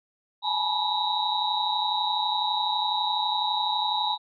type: tone cluster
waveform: sine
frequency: 835 / 867 / 977 / 3743 / 3926 Hz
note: G#5 / A5 / B5 / A#7 / B7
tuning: +9 / -26 / -19 / +6 / -11 cents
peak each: -30 dBFS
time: 0.42-4.18 s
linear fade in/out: 50 ms
effects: none